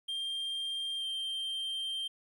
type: tone with pitch glide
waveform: triangle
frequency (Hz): 3188 to 3155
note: G7 to G7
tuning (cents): +28 to +10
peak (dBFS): -32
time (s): 0.08-2.08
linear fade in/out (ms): 10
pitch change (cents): -18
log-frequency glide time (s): 0.98-1.04
effects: 12-bit